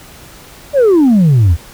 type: exponential sweep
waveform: sine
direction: down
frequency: 602 to 75.4 Hz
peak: -3 dBFS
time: 0.73-1.57 s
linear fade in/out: 50 ms
effects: tanh soft clip ceiling -4 dBFS + pink hiss -37 dBFS RMS until 1.73 s